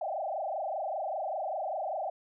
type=tone with frequency modulation; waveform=sine; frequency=698.5 Hz; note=F5; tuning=in tune; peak=-31 dBFS; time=0.01-2.1 s; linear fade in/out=5 ms; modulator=25.1 Hz; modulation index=4; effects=none